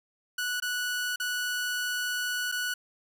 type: tone with dropouts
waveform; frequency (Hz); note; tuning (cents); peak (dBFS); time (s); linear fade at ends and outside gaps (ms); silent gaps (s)
sawtooth; 1475; F#6; -6; -25; 0.38-2.74; 5; 0.601-0.622 / 1.16-1.199 / 2.517-2.522
effects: none